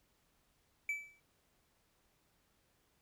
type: tone with exponential decay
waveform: triangle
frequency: 2309 Hz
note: D7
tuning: 30 cents flat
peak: -30 dBFS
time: 0.89-1.2 s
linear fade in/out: 2 ms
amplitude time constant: 67 ms
effects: pink hiss -75 dBFS RMS until 3.01 s